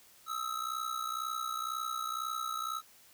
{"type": "ring-modulated tone", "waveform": "square", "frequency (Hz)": 1295, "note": "E6", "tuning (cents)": -31, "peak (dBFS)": -32, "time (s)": [0.26, 2.82], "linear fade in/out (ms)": 50, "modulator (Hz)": 31, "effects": ["white hiss -60 dBFS RMS until 3.13 s"]}